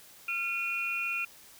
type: tone cluster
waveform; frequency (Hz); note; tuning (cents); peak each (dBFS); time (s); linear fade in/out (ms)
sine; 1374 / 2448 / 2727; F6 / D#7 / F7; -29 / -29 / -42; -39 / -31 / -36; 0.28-1.25; 5
effects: white hiss -54 dBFS RMS until 1.59 s